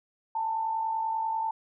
sine tone pair together, 844 / 894.2 Hz, G#5 / A5, +28 / +28 cents, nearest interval minor second, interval 100 cents, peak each -38 / -27 dBFS, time 0.35-1.51 s, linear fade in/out 5 ms, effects none

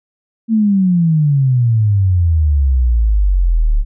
sine exponential sweep, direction down, 228.4 to 34.99 Hz, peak -9 dBFS, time 0.48-3.85 s, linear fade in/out 50 ms, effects none

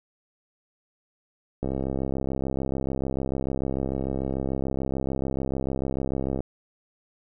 click train, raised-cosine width 2 ms, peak -15 dBFS, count 320, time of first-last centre 1.63-6.405 s, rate 66.8 Hz, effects none

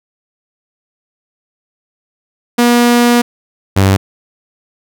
sawtooth tone pair in turn, 240 / 96.91 Hz, B3 / G2, -49 / -19 cents, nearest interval octave + major third, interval 1570 cents, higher first, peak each -3 dBFS, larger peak neither, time 2.58-3.22 / 3.76-3.97 s, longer first, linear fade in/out 10 ms, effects none

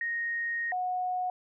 sine tone pair in turn, 1864.7 / 731.1 Hz, A#6 / F#5, 0 / -21 cents, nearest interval octave + major third, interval 1621 cents, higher first, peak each -29 / -28 dBFS, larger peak second, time 0.01-0.72 / 0.72-1.3 s, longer first, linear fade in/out 2 ms, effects none

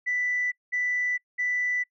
sine tone bursts, 1980 Hz, B6, 4 cents sharp, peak -23 dBFS, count 3, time 0.06-1.84 s, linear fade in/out 20 ms, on 460 ms, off 200 ms, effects noise-tail reverb RT60 0.1 s tail -26 dB re dry + tanh soft clip ceiling -19 dBFS

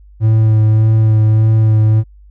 triangle tone with vibrato, 109.4 Hz, A2, 9 cents flat, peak -5 dBFS, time 0.2-2.04 s, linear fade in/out 50 ms, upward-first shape sine, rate 1.7 Hz, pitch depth 17 cents each way, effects added 50 Hz sine -38 dBFS peak until 2.3 s

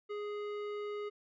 sine tone with hard clipping, 415.3 Hz, G#4, in tune, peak -39 dBFS, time 0.09-1.1 s, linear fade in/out 20 ms, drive 13 dB, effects resampled to 16000 Hz

